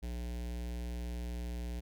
square tone with notch filter, 59.7 Hz, A#1, 42 cents sharp, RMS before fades -39 dBFS, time 0.02-1.81 s, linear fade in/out 20 ms, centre 1200 Hz, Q 1.2, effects none

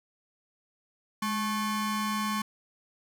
40% pulse ring-modulated tone, 652 Hz, E5, 19 cents flat, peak -24 dBFS, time 1.22-2.42 s, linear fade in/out 5 ms, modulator 442 Hz, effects none

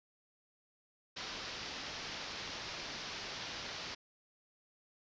white low-pass noise, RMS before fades -44 dBFS, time 1.16-3.95 s, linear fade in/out 10 ms, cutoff 5600 Hz, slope 48 dB/octave, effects resampled to 16000 Hz

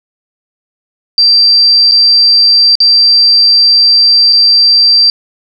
sine tone with dropouts, 4699 Hz, D8, in tune, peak -3 dBFS, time 1.18-5.1 s, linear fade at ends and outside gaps 1 ms, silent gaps 1.913-1.919 / 2.754-2.803 / 4.326-4.33 s, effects 7-bit

